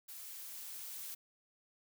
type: noise with level ramp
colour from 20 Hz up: blue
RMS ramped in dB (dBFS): -49 to -45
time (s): 0.08-1.15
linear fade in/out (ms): 10
effects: none